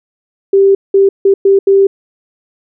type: tone bursts at uneven times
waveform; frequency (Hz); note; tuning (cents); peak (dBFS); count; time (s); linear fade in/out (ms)
sine; 392.2; G4; +1; -4; 5; 0.53-0.75 / 0.94-1.09 / 1.25-1.34 / 1.45-1.59 / 1.67-1.87; 5
effects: none